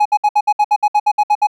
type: tone bursts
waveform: triangle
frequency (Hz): 837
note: G#5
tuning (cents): +13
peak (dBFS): -7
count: 13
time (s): 0-1.471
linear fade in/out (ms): 10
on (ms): 55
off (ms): 63
effects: none